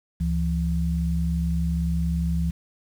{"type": "tone pair together", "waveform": "sine", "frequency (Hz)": [70.72, 168.2], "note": ["C#2", "E3"], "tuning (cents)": [35, 35], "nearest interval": "octave + minor third", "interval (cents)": 1500, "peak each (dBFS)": -24, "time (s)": [0.2, 2.51], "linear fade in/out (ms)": 10, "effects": ["8-bit"]}